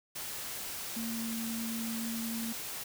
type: tone in noise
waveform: sine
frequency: 227.8 Hz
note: A#3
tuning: 40 cents flat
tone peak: -35 dBFS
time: 0.96-2.53 s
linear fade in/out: 10 ms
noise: white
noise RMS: -40 dBFS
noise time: 0.15-2.84 s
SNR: +2 dB
effects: none